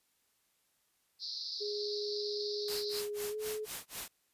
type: band-pass noise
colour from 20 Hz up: pink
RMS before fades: -41 dBFS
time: 1.19-3.04 s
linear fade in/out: 50 ms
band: 4000 to 5200 Hz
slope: 96 dB/octave
type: tone with pitch glide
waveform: sine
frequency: 415.3 to 428.5 Hz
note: G#4 to A4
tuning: 0 to -46 cents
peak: -36 dBFS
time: 1.6-3.66 s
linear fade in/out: 20 ms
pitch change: +54 cents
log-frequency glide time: 3.3-3.36 s
type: noise with tremolo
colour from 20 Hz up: white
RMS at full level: -40 dBFS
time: 2.68-4.08 s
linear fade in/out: 2 ms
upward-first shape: sine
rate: 4 Hz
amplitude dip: 100%
effects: white hiss -75 dBFS RMS until 4.33 s + resampled to 32000 Hz